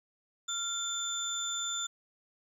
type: tone cluster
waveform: sine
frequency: 1379 / 3543 / 7060 Hz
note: F6 / A7 / A8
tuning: -22 / +11 / +5 cents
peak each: -39 / -35 / -35 dBFS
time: 0.48-1.87 s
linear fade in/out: 10 ms
effects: tanh soft clip ceiling -24 dBFS + 11-bit